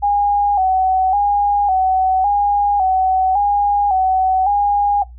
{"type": "tone with vibrato", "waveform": "sine", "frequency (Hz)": 784, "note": "G5", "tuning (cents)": 0, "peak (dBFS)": -12, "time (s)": [0.02, 5.04], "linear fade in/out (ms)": 20, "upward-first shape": "square", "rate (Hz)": 0.9, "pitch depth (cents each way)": 69, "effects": ["noise-tail reverb RT60 0.2 s tail -24 dB re dry", "added 60 Hz sine -34 dBFS peak until 5.18 s"]}